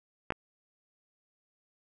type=clicks; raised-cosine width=0.5 ms; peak=-13 / -22 dBFS; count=2; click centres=0.305 / 0.322 s; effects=none